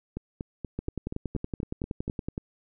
two click trains, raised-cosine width 3 ms, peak -18 / -20 dBFS, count 18 / 9, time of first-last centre 0.79-2.379 / 0.17-2.079 s, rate 10.7 / 4.19 Hz, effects none

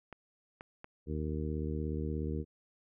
clicks, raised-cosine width 0.5 ms, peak -30 dBFS, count 3, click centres 0.127 / 0.609 / 0.844 s
harmonic tone, 76.8 Hz, D#2, 22 cents flat, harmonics 1 / 2 / 3 / 4 / 5 / 6, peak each -36 / -39 / -41 / -42 / -43 / -44 dBFS, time 1.06-2.45 s, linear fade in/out 50 ms
effects none

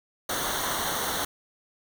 pink noise with comb filter, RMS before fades -29 dBFS, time 0.29-1.25 s, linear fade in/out 5 ms, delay 0.4 ms, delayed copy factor -0.8, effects none

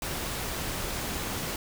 pink noise, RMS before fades -33 dBFS, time 0.02-1.56 s, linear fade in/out 2 ms, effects none

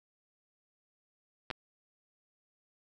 clicks, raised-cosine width 0.3 ms, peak -20 dBFS, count 2, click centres 1.503 / 1.511 s, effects none

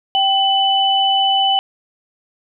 sine tone pair together, 780 / 2995 Hz, G5 / F#7, -9 / +20 cents, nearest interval octave + major seventh, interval 2329 cents, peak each -15 dBFS, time 0.15-1.59 s, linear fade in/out 0 ms, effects none

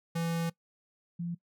square / sine tone pair in turn, 167 / 171.79 Hz, E3 / F3, +23 / -28 cents, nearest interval unison, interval 49 cents, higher second, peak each -30 / -32 dBFS, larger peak first, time 0.15-0.5 / 1.19-1.35 s, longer first, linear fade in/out 10 ms, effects noise-tail reverb RT60 0.1 s tail -20 dB re dry

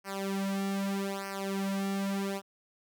sawtooth tone with flanger, 196 Hz, G3, in tune, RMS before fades -33 dBFS, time 0.04-2.42 s, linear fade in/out 50 ms, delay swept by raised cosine 0.27 to 3.17 ms, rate 0.81 Hz, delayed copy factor -1, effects none

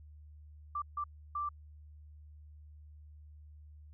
sine tone bursts at uneven times, 1174.7 Hz, D6, in tune, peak -33 dBFS, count 3, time 0.75-0.82 / 0.97-1.04 / 1.35-1.49 s, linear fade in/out 5 ms, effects added 75 Hz sine -51 dBFS peak until 3.93 s

